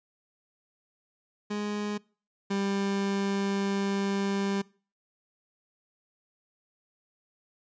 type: tone pair in turn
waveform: 30% pulse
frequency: 207.7 / 197.91 Hz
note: G#3 / G3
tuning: 0 / +17 cents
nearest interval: minor second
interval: 83 cents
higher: first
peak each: -27 / -24 dBFS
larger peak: second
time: 1.5-1.98 / 2.5-4.62 s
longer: second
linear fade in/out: 10 ms
effects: noise-tail reverb RT60 0.4 s tail -24 dB re dry + resampled to 16000 Hz